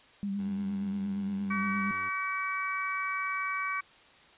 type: tone with vibrato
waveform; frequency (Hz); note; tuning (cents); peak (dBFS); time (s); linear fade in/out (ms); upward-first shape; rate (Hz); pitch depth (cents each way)
sine; 199; G3; +26; -30; 0.23-1.91; 0; sine; 8.6; 36
type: tone with pitch glide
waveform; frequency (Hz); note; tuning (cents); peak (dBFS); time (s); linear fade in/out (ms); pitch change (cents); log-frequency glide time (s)
15% pulse; 92.5 to 94.12; F#2 to F#2; 0 to +30; -40; 0.38-2.1; 20; +30; 0.92-1.72
type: harmonic tone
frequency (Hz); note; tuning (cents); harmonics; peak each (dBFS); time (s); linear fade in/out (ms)
380.4; F#4; +48; 3 / 4 / 5 / 6; -33 / -38 / -42 / -34; 1.5-3.81; 10
effects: white hiss -57 dBFS RMS until 4.37 s + resampled to 8000 Hz